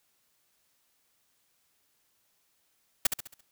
white noise with echo, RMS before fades -22 dBFS, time 3.05-3.07 s, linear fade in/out 5 ms, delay 68 ms, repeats 5, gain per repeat -7 dB, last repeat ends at 3.41 s, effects white hiss -72 dBFS RMS until 3.51 s

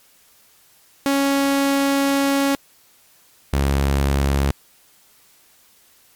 sawtooth tone pair in turn, 277.2 / 69.3 Hz, C#4 / C#2, 0 / 0 cents, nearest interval 2 octaves, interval 2400 cents, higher first, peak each -12 dBFS, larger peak neither, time 1.06-2.55 / 3.53-4.51 s, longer first, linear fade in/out 0 ms, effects white hiss -54 dBFS RMS until 6.15 s + MP3 96 kbps

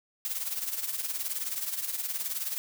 blue noise with tremolo, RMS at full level -30 dBFS, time 0.25-2.58 s, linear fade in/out 0 ms, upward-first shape triangle, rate 19 Hz, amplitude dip 75%, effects none

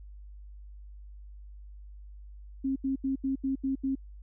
sine tone bursts, 268.4 Hz, C4, 44 cents sharp, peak -26 dBFS, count 7, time 2.64-3.954 s, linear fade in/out 10 ms, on 120 ms, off 79 ms, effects added 50 Hz sine -44 dBFS peak until 4.22 s

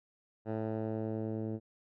10% pulse tone with low-pass filter sweep, 110 Hz, A2, in tune, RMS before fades -36 dBFS, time 0.45-1.6 s, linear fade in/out 50 ms, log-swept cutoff 920 to 360 Hz, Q 0.87, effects none

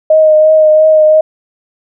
sine tone with vibrato, 622.3 Hz, D#5, in tune, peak -3 dBFS, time 0.1-1.21 s, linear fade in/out 5 ms, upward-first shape triangle, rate 2.9 Hz, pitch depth 22 cents each way, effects none

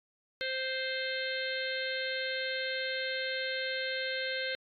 harmonic tone, 523.3 Hz, C5, in tune, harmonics 1 / 3 / 4 / 5 / 6 / 7 / 8, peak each -37 / -37 / -39 / -45 / -43 / -42 / -41 dBFS, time 0.41-4.55 s, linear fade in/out 0 ms, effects AAC 48 kbps

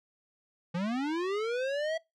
square linear sweep, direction up, 164.81 to 659.3 Hz, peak -30 dBFS, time 0.74-1.98 s, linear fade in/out 10 ms, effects noise-tail reverb RT60 0.2 s tail -23 dB re dry + low-pass 4000 Hz 12 dB/octave

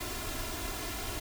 pink noise with comb filter, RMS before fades -37 dBFS, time 0-1.2 s, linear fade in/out 10 ms, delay 2.9 ms, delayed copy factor +0.7, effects none

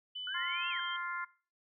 sine tone with pitch glide, 3000 to 3156 Hz, F#7 to G7, +23 to +11 cents, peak -38 dBFS, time 0.15-0.97 s, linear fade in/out 10 ms, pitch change +88 cents, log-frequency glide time 0.43-0.68 s
sine linear two-way sweep, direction up then down, 1421 to 2794 to 1573 Hz, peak -38 dBFS, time 0.27-0.8 s, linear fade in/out 2 ms, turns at 0.69 s
harmonic tone, 349.2 Hz, F4, in tune, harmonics 3 / 4 / 5 / 6, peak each -40 / -39 / -45 / -44 dBFS, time 0.34-1.25 s, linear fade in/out 10 ms
effects noise-tail reverb RT60 0.4 s tail -20 dB re dry

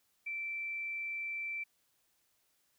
sine tone, 2336 Hz, D7, 10 cents flat, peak -36 dBFS, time 0.26-1.64 s, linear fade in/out 10 ms, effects white hiss -75 dBFS RMS until 2.78 s

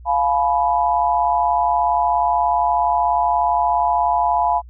sine chord, F diminished, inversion none, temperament equal with one note detuned, 698.5 / 851 / 987.8 Hz, F5 / Ab5 / Cb6, 0 / +42 / 0 cents, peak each -19 dBFS, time 0.05-4.62 s, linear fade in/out 50 ms, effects added 60 Hz sine -37 dBFS peak until 4.69 s

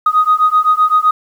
sine beating tone pair, 1244.5 / 1252.3 Hz, D#6 / D#6, 0 / +11 cents, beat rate 7.8 Hz, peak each -11 dBFS, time 0.06-1.11 s, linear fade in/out 5 ms, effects tanh soft clip ceiling -2 dBFS + 7-bit

